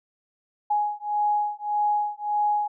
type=beating tone pair; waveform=sine; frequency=833 / 834.7 Hz; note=G#5 / G#5; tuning=+5 / +9 cents; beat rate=1.7 Hz; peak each=-25 dBFS; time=0.7-2.68 s; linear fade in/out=10 ms; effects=none